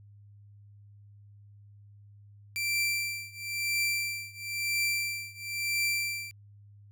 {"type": "tone with tremolo", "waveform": "sawtooth", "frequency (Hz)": 2349, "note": "D7", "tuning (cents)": 0, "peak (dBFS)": -22, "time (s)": [2.56, 6.31], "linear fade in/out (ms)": 0, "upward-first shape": "triangle", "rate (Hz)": 0.99, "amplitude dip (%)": 95, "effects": ["added 102 Hz sine -51 dBFS peak until 6.91 s"]}